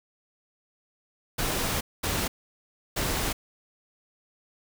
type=noise bursts at uneven times; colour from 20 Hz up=pink; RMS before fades=-28 dBFS; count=3; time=1.38-1.81 / 2.03-2.28 / 2.96-3.33 s; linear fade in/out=10 ms; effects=none